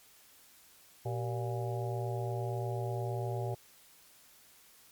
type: harmonic tone with a mistuned harmonic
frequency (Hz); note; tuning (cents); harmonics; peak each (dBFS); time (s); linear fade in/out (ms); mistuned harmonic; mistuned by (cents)
118.4; A#2; +27; 1 / 3 / 4 / 5 / 6 / 7; -34 / -40 / -44 / -43 / -43 / -45; 1.05-3.55; 10; 3; +140
effects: white hiss -60 dBFS RMS until 4.91 s + MP3 96 kbps